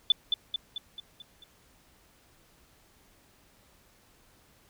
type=tone with echo; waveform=sine; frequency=3496 Hz; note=A7; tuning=12 cents flat; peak=-17 dBFS; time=0.1-0.12 s; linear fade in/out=2 ms; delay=220 ms; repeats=6; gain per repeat=-5 dB; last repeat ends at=1.44 s; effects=pink hiss -62 dBFS RMS until 4.69 s